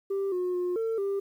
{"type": "tone with pitch steps", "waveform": "sine", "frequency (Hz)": [392.6, 361.4, 357.6, 450.1, 396.1], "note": ["G4", "F#4", "F4", "A4", "G4"], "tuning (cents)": [3, -41, 41, 39, 18], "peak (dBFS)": -24, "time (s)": [0.1, 1.2], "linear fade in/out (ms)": 10, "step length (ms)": 220, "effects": ["tanh soft clip ceiling -25 dBFS", "10-bit"]}